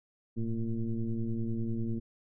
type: tone with frequency modulation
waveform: sine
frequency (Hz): 111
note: A2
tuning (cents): +16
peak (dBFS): -29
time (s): 0.36-2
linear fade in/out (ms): 20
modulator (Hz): 116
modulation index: 1.6
effects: none